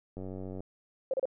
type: click train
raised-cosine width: 2 ms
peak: -28 dBFS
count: 42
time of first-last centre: 0.17-0.605 s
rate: 94.2 Hz
type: tone bursts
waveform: sine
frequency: 529 Hz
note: C5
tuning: 19 cents sharp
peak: -26 dBFS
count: 3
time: 1.11-1.255 s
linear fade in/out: 2 ms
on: 27 ms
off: 32 ms
effects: none